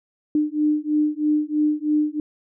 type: beating tone pair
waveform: sine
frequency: 300 / 303.1 Hz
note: D4 / D#4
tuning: +37 / -45 cents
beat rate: 3.1 Hz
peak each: -21 dBFS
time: 0.35-2.2 s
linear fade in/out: 2 ms
effects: none